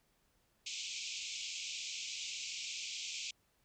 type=band-pass noise; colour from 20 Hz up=pink; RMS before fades=-43 dBFS; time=0.66-3.31 s; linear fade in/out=5 ms; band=2300 to 7500 Hz; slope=96 dB/octave; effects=pink hiss -75 dBFS RMS until 3.64 s